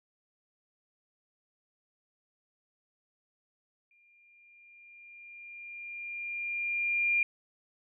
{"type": "tone with exponential growth", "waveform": "sine", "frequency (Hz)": 2400, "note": "D7", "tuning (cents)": 37, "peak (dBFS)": -23, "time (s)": [3.91, 7.23], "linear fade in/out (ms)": 2, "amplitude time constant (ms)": 720, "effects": []}